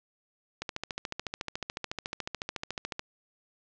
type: click train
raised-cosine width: 0.2 ms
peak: -16 dBFS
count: 34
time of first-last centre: 0.62-2.994 s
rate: 13.9 Hz
effects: low-pass 7000 Hz 12 dB/octave